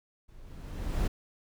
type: noise with level ramp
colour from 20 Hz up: brown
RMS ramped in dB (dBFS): -54 to -25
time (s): 0.28-1.08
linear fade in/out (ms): 10
effects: none